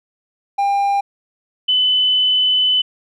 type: tone pair in turn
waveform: triangle / sine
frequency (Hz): 800 / 3013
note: G5 / F#7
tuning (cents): +35 / +31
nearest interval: octave + major seventh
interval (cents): 2296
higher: second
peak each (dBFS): -12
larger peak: neither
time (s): 0.58-1.01 / 1.68-2.82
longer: second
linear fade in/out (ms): 10
effects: none